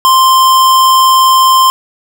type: tone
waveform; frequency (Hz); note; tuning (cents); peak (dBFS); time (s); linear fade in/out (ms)
square; 1046.5; C6; 0; -5; 0.05-1.7; 0
effects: none